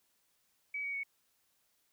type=tone with pitch steps; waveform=sine; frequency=2279 / 2250 / 2222 Hz; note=C#7 / C#7 / C#7; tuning=+47 / +25 / +4 cents; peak=-35 dBFS; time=0.74-1.034 s; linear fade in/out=5 ms; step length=98 ms; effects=white hiss -75 dBFS RMS until 1.92 s